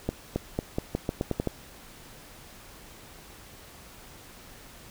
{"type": "accelerating click train", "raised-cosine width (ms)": 2, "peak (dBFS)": -13, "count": 10, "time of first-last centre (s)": [0.09, 1.473], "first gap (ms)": 270, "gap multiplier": 0.85, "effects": ["pink hiss -49 dBFS RMS until 4.9 s"]}